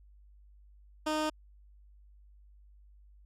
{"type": "tone", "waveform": "15% pulse", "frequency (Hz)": 308.3, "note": "D#4", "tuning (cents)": -16, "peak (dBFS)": -23, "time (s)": [1.06, 1.3], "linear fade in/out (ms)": 10, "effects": ["added 50 Hz sine -55 dBFS peak until 3.25 s", "low-pass 9000 Hz 12 dB/octave"]}